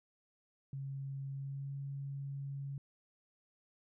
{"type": "tone with pitch glide", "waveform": "sine", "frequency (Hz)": [136.9, 138.89], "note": ["C#3", "C#3"], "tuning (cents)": [-21, 4], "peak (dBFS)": -39, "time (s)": [0.73, 2.78], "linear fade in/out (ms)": 2, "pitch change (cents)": 25, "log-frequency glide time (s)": [1.31, 1.73], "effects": []}